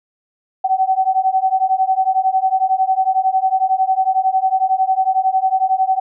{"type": "beating tone pair", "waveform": "sine", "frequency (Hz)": [754, 765], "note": ["F#5", "G5"], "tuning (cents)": [32, -42], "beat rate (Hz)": 11, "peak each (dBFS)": -16, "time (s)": [0.64, 6], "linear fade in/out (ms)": 10, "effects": []}